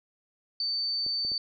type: tone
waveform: sine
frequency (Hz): 4560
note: C#8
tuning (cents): +48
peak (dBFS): -27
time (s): 0.6-1.38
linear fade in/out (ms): 2
type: clicks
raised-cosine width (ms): 2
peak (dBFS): -32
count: 3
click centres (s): 1.064 / 1.25 / 1.318
effects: none